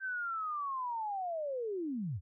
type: linear sweep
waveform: sine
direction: down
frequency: 1568 to 73.42 Hz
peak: -34 dBFS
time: 0-2.21 s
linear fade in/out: 50 ms
effects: none